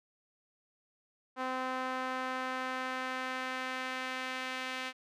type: tone with band-pass filter sweep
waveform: sawtooth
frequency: 258 Hz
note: C4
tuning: 24 cents flat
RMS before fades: -37 dBFS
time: 1.36-4.93 s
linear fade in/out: 50 ms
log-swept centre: 1100 to 2400 Hz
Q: 1.2
effects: none